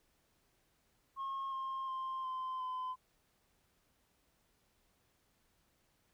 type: tone with pitch steps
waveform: sine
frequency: 1081 / 1065.5 / 1050.2 / 1035.2 / 1020.3 Hz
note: C#6 / C6 / C6 / C6 / C6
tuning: -44 / +31 / +6 / -19 / -44 cents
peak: -35 dBFS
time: 1.16-2.96 s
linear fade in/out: 50 ms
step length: 360 ms
effects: tanh soft clip ceiling -36 dBFS + pink hiss -75 dBFS RMS until 6.13 s